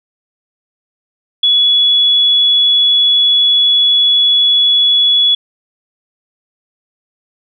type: tone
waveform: sine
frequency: 3392 Hz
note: G#7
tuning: 36 cents sharp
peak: -7 dBFS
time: 1.43-5.35 s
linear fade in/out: 5 ms
effects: none